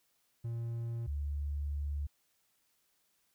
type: tone pair in turn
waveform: triangle / sine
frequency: 116.54 / 72.2 Hz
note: A#2 / D2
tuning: 0 / -29 cents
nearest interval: minor sixth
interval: 829 cents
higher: first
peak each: -33 / -33 dBFS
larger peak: neither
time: 0.44-1.07 / 1.07-2.07 s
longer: second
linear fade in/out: 10 ms
effects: white hiss -75 dBFS RMS until 3.34 s